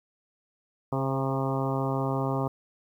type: harmonic tone with a mistuned harmonic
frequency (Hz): 134.7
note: C#3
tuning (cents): -49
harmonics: 1 / 2 / 3 / 4 / 5 / 6 / 7 / 8 / 9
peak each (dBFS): -29 / -32 / -34 / -35 / -36 / -37 / -37 / -38 / -39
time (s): 0.92-2.48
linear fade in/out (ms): 5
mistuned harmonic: 4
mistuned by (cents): -19
effects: 10-bit